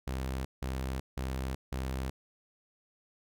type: tone bursts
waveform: sawtooth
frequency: 65.41 Hz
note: C2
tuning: in tune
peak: -29 dBFS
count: 4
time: 0.07-2.1 s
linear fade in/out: 5 ms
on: 380 ms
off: 170 ms
effects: none